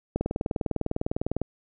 click train, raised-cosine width 2 ms, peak -13 dBFS, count 26, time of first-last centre 0.16-1.416 s, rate 19.9 Hz, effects none

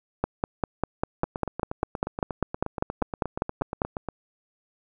two click trains, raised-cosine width 1 ms, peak -9 / -16 dBFS, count 19 / 25, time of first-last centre 0.24-3.819 / 1.24-4.087 s, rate 5.03 / 8.43 Hz, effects none

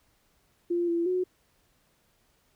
sine tone with pitch steps, 346.7 / 339.2 / 365.6 Hz, F4 / E4 / F#4, -13 / +50 / -21 cents, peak -24 dBFS, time 0.7-1.24 s, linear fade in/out 10 ms, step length 180 ms, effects pink hiss -68 dBFS RMS until 2.55 s

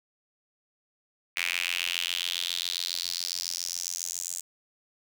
square tone with high-pass filter sweep, 43.65 Hz, F1, in tune, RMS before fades -32 dBFS, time 1.36-4.41 s, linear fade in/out 10 ms, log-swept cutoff 2300 to 7300 Hz, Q 3.9, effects none

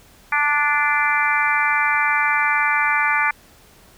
harmonic tone with a mistuned harmonic, 293.7 Hz, D4, in tune, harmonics 3 / 4 / 5 / 6 / 7 / 8, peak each -23 / -23 / -23 / -23 / -23 / -23 dBFS, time 0.32-3.31 s, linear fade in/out 5 ms, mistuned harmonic 6, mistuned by -16 cents, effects pink hiss -50 dBFS RMS until 3.97 s

